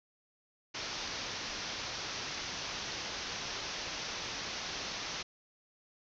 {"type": "low-pass noise", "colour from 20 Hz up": "white", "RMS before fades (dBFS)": -40, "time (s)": [0.74, 5.23], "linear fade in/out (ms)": 10, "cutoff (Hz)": 6200, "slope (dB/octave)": 96, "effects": []}